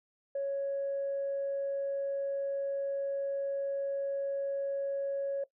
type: tone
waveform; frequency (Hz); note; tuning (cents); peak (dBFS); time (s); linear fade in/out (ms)
sine; 554.4; C#5; 0; -29; 0.35-5.44; 5
effects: noise-tail reverb RT60 0.1 s tail -18 dB re dry + tanh soft clip ceiling -27 dBFS